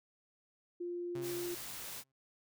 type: tone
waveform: sine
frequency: 350 Hz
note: F4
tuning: 4 cents sharp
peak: -37 dBFS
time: 0.8-1.55 s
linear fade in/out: 10 ms
type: tone with exponential decay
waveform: sawtooth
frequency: 133.9 Hz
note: C3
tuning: 40 cents sharp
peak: -39 dBFS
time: 1.15-2.12 s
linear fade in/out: 5 ms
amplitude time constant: 210 ms
type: noise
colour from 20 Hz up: white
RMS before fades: -45 dBFS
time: 1.21-2.04 s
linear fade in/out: 50 ms
effects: none